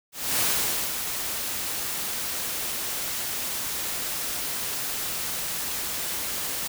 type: noise with ADSR envelope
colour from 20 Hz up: white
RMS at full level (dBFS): -23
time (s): 0.12-6.68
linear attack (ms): 280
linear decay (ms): 530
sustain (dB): -7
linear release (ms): 10
effects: none